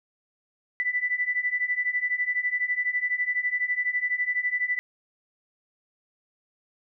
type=beating tone pair; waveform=sine; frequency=1975.5 / 1987.5 Hz; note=B6 / B6; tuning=0 / +10 cents; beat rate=12 Hz; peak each=-28 / -26 dBFS; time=0.8-4.79 s; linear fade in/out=0 ms; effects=none